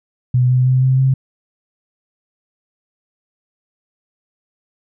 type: tone with pitch steps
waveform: sine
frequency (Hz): 125.2 / 127.02 / 128.87 / 130.74 / 132.64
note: B2 / B2 / C3 / C3 / C3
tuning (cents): +24 / +49 / -26 / -1 / +24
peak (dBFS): -10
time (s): 0.34-1.14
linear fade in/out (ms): 5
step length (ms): 160
effects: none